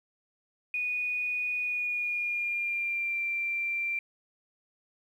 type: tone with pitch glide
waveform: sine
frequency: 2469 to 2360 Hz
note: D#7 to D7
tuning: -14 to +8 cents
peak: -28 dBFS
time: 0.74-3.99 s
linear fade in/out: 2 ms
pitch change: -78 cents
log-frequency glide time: 1.61-3.2 s
effects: 10-bit